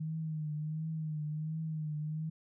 sine tone with vibrato, 155.4 Hz, D#3, 2 cents flat, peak -34 dBFS, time 0-2.3 s, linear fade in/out 10 ms, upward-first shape triangle, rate 1.4 Hz, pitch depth 60 cents each way, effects none

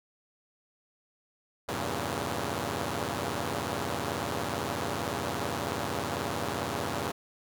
5% pulse chord, E diminished seventh, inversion none, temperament equal, 82.41 / 98 / 116.54 / 138.59 Hz, E2 / G2 / Bb2 / Db3, 0 / 0 / 0 / 0 cents, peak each -25 dBFS, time 1.68-7.12 s, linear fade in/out 10 ms, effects none

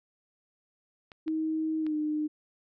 clicks, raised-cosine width 0.3 ms, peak -31 dBFS, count 3, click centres 1.118 / 1.28 / 1.866 s
sine tone with pitch glide, 316 to 303.8 Hz, D#4 to D#4, +27 to -41 cents, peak -27 dBFS, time 1.26-2.28 s, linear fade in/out 20 ms, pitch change -68 cents, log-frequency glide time 1.8-1.95 s
effects none

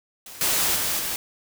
white noise with level steps, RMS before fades -41 / -22 / -25 / -28 dBFS, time 0.26-1.16 s, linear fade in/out 2 ms, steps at 0.41 / 0.76 / 0.99 s, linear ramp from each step 2 ms, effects none

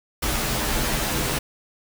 pink noise with comb filter, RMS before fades -24 dBFS, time 0.22-1.39 s, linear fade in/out 10 ms, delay 11 ms, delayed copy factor -0.75, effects none

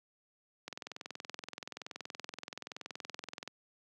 click train, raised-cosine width 0.2 ms, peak -24 dBFS, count 60, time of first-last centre 0.68-3.476 s, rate 21.1 Hz, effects high-pass 200 Hz 12 dB/octave

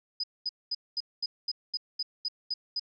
sine tone bursts, 4990 Hz, D#8, 4 cents sharp, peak -28 dBFS, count 11, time 0.2-2.796 s, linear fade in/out 5 ms, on 36 ms, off 220 ms, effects none

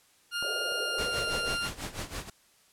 20% pulse tone with pitch glide, 1411 to 1398 Hz, F6 to F6, +17 to +1 cents, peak -25 dBFS, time 0.31-1.7 s, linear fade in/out 50 ms, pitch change -16 cents, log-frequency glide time 0.71-1.25 s
clicks, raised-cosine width 1 ms, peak -27 / -36 / -26 dBFS, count 3, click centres 0.426 / 0.72 / 1.046 s
white band-pass noise, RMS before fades -39 dBFS, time 0.43-1.55 s, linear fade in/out 10 ms, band 400 to 640 Hz, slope 48 dB/octave
pink noise with tremolo, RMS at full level -35 dBFS, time 0.98-2.3 s, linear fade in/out 5 ms, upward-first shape sine, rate 6.1 Hz, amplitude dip 80%
effects white hiss -63 dBFS RMS until 2.72 s + low-pass 11000 Hz 12 dB/octave

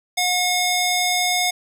square tone with band-pass filter, 723 Hz, F#5, 40 cents flat, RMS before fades -20 dBFS, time 0.17-1.51 s, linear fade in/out 10 ms, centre 5500 Hz, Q 0.6, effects none

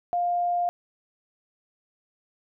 sine tone, 703 Hz, F5, 11 cents sharp, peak -22 dBFS, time 0.13-0.69 s, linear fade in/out 0 ms, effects none

